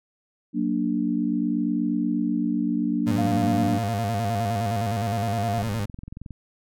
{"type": "chord", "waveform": "sine", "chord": "Gb augmented", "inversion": "none", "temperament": "equal", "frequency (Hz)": [185, 233.1, 293.7], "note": ["Gb3", "Bb3", "D4"], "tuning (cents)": [0, 0, 0], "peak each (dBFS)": [-28, -25, -25], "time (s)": [0.53, 3.8], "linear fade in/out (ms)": 50}
{"type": "tone with vibrato", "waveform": "30% pulse", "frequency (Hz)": 107.6, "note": "A2", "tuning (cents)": -38, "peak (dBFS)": -22, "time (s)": [3.06, 5.86], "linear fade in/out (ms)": 20, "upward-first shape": "square", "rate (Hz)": 9.7, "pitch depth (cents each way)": 110}
{"type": "tone with tremolo", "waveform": "sine", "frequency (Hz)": 698, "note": "F5", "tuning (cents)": -1, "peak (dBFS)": -26, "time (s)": [3.18, 5.62], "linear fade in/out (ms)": 5, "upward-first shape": "triangle", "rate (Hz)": 0.97, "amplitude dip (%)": 30}
{"type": "click train", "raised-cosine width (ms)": 5, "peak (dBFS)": -25, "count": 17, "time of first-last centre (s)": [5.58, 6.307], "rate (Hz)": 22}
{"effects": []}